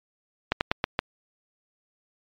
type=slowing click train; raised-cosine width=0.3 ms; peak=-5 dBFS; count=5; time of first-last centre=0.52-0.991 s; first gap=89 ms; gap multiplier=1.19; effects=low-pass 4000 Hz 12 dB/octave + MP3 96 kbps